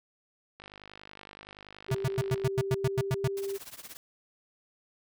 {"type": "click train", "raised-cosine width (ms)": 0.3, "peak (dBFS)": -30, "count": 95, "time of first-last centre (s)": [0.6, 2.458], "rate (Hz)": 50.6}
{"type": "tone with pitch glide", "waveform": "sine", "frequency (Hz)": [390, 394.1], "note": ["G4", "G4"], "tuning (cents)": [-9, 9], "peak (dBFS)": -31, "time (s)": [1.88, 3.58], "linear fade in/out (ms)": 20, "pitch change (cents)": 18, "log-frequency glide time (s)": [2.48, 3.35]}
{"type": "tone bursts", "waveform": "square", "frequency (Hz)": 131.5, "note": "C3", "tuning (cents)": 9, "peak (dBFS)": -25, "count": 11, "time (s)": [1.91, 3.278], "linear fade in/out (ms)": 5, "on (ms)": 38, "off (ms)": 95}
{"type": "noise with tremolo", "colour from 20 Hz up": "white", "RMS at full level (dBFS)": -42, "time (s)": [3.37, 3.97], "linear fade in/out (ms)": 0, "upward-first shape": "triangle", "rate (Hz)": 17, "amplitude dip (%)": 95}
{"effects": []}